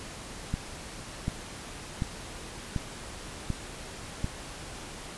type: click train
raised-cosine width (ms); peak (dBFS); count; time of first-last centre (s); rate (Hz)
5; -16; 6; 0.54-4.244; 1.35
effects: pink hiss -42 dBFS RMS until 5.17 s + resampled to 24000 Hz